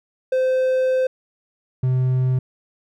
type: tone pair in turn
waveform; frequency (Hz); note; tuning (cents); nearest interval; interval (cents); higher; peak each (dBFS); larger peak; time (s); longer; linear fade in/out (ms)
triangle; 517 / 128.47; C5 / C3; -21 / -31; 2 octaves; 2410; first; -14; neither; 0.32-1.07 / 1.83-2.39; first; 5
effects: none